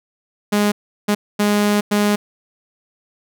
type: tone bursts at uneven times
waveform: sawtooth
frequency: 206.9 Hz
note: G#3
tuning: 6 cents flat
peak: -10 dBFS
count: 4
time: 0.52-0.72 / 1.08-1.15 / 1.39-1.81 / 1.91-2.16 s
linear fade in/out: 10 ms
effects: none